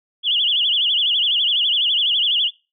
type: tone with vibrato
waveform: sine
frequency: 3135 Hz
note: G7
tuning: 1 cent flat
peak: -15 dBFS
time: 0.23-2.51 s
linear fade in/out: 50 ms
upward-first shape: sine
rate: 12 Hz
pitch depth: 180 cents each way
effects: noise-tail reverb RT60 0.3 s tail -24 dB re dry